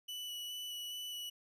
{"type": "tone with vibrato", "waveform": "40% pulse", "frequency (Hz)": 2960, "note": "F#7", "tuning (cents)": 0, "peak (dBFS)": -40, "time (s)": [0.08, 1.3], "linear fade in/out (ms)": 10, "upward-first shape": "square", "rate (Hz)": 2.4, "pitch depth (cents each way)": 9, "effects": []}